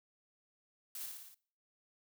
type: noise with echo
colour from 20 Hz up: blue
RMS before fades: -44 dBFS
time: 0.95-1.06 s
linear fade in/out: 2 ms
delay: 57 ms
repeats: 5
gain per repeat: -3 dB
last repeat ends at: 1.345 s
effects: noise-tail reverb RT60 0.5 s tail -22 dB re dry